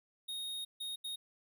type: tone bursts at uneven times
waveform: square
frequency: 3727 Hz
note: A#7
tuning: 1 cent flat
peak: -39 dBFS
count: 3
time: 0.28-0.65 / 0.8-0.96 / 1.04-1.16 s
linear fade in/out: 10 ms
effects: none